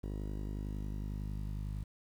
sawtooth tone with low-pass filter sweep, 51 Hz, G#1, 31 cents flat, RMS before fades -39 dBFS, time 0.03-1.84 s, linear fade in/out 10 ms, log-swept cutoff 390 to 150 Hz, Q 1.4, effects 10-bit

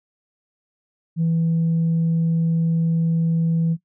sine tone, 164.81 Hz, E3, in tune, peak -15 dBFS, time 1.16-3.77 s, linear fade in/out 50 ms, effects noise-tail reverb RT60 0.1 s tail -17 dB re dry + tanh soft clip ceiling -14 dBFS

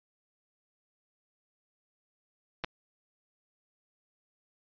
clicks, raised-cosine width 0.3 ms, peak -17 dBFS, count 2, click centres 2.639 / 2.645 s, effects resampled to 11025 Hz

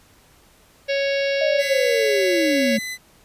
harmonic tone, 554.4 Hz, C#5, in tune, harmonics 1 / 3 / 4 / 5 / 6 / 7 / 8 / 9 / 10, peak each -20 / -30 / -29 / -31 / -37 / -35 / -38 / -39 / -36 dBFS, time 0.88-2.78 s, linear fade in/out 20 ms
sine linear sweep, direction down, 630 to 212.2 Hz, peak -19 dBFS, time 1.41-2.79 s, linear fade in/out 5 ms
sawtooth tone, 2014 Hz, B6, 33 cents sharp, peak -24 dBFS, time 1.58-2.98 s, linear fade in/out 50 ms
effects pink hiss -54 dBFS RMS until 3.24 s + resampled to 32000 Hz

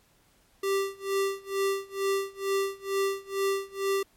square tone with tremolo, 392 Hz, G4, in tune, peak -24 dBFS, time 0.63-4.03 s, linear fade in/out 5 ms, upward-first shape sine, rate 2.2 Hz, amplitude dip 95%, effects pink hiss -64 dBFS RMS until 4.16 s + MP3 64 kbps

